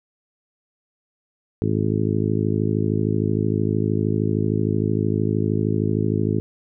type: harmonic tone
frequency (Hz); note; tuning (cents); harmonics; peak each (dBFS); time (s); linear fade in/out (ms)
53.1; G#1; +39; 2 / 3 / 4 / 5 / 6 / 7 / 8; -23 / -25 / -26 / -27 / -28 / -28 / -29; 1.62-6.4; 0
effects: none